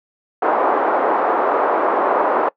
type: band-pass noise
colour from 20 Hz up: white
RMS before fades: -17 dBFS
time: 0.42-2.49 s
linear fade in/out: 5 ms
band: 350 to 1100 Hz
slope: 24 dB/octave
effects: noise-tail reverb RT60 0.1 s tail -22 dB re dry